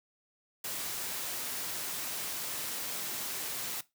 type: noise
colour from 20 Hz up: white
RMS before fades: -37 dBFS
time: 0.64-3.81 s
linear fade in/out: 5 ms
effects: noise-tail reverb RT60 0.2 s tail -18 dB re dry + high-pass 100 Hz 12 dB/octave